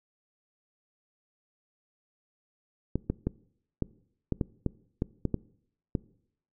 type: clicks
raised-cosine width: 3 ms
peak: -14 dBFS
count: 11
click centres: 2.956 / 3.1 / 3.27 / 3.823 / 4.323 / 4.412 / 4.663 / 5.021 / 5.253 / 5.343 / 5.952 s
effects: noise-tail reverb RT60 0.7 s tail -22 dB re dry